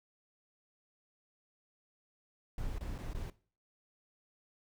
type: noise with dropouts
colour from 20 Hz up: brown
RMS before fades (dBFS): -39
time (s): 2.58-3.3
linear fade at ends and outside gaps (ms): 2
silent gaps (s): 2.784-2.808 / 2.981-2.986 / 3.133-3.148
effects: noise-tail reverb RT60 0.4 s tail -18 dB re dry